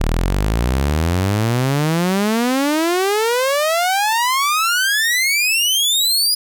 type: exponential sweep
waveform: sawtooth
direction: up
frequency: 36.71 to 4978 Hz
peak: -11 dBFS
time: 0-6.35 s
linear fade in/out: 10 ms
effects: none